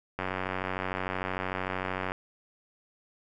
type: click train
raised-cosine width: 0.5 ms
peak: -16 dBFS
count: 181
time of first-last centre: 0.19-2.119 s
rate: 93.3 Hz
effects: none